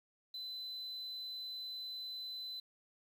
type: tone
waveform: sine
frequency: 4025 Hz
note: B7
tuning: 32 cents sharp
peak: -39 dBFS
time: 0.34-2.6 s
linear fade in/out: 5 ms
effects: tanh soft clip ceiling -41 dBFS + 11-bit